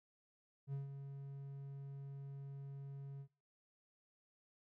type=tone with ADSR envelope; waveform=triangle; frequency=138.59 Hz; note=C#3; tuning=in tune; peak=-36 dBFS; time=0.67-3.28 s; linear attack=62 ms; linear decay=140 ms; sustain=-8 dB; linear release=75 ms; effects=noise-tail reverb RT60 0.3 s tail -21 dB re dry